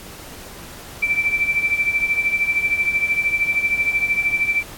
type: tone with tremolo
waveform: sine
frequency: 2335 Hz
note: D7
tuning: 11 cents flat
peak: -13 dBFS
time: 1.02-4.63 s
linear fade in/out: 10 ms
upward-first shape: triangle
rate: 13 Hz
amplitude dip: 80%
effects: pink hiss -38 dBFS RMS until 4.77 s + AAC 64 kbps